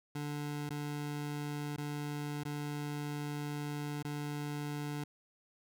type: tone with dropouts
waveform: 25% pulse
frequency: 146.83 Hz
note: D3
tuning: in tune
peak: -33 dBFS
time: 0.15-5.04 s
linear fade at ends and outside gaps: 5 ms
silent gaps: 0.693-0.704 / 1.764-1.779 / 2.435-2.451 / 4.027-4.047 s
effects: none